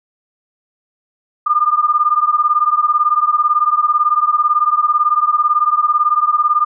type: beating tone pair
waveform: sine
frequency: 1200 / 1218 Hz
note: D6 / D#6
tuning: +37 / -37 cents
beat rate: 18 Hz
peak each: -14 dBFS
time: 1.46-6.65 s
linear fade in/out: 10 ms
effects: none